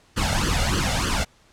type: noise with flanger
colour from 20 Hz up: pink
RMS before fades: -22 dBFS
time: 0.16-1.25 s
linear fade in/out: 20 ms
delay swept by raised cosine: 0.64 to 1.44 ms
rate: 3.3 Hz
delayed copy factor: +0.8
effects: pink hiss -57 dBFS RMS until 1.52 s + low-pass 8000 Hz 12 dB/octave